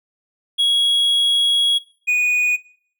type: tone pair in turn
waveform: triangle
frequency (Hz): 3322 / 2469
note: G#7 / D#7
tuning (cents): 0 / -14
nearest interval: perfect fourth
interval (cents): 514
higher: first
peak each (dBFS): -12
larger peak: neither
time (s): 0.58-1.79 / 2.07-2.57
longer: first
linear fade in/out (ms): 20
effects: noise-tail reverb RT60 0.6 s tail -21 dB re dry